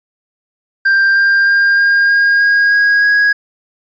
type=tone with pitch steps; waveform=triangle; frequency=1583 / 1593.1 / 1603.2 / 1613.5 / 1623.7 / 1634.1 / 1644.5 / 1655 Hz; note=G6 / G6 / G6 / G6 / G#6 / G#6 / G#6 / G#6; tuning=+17 / +28 / +38 / +50 / -40 / -28 / -18 / -6 cents; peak=-6 dBFS; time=0.85-3.33 s; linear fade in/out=10 ms; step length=310 ms; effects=resampled to 16000 Hz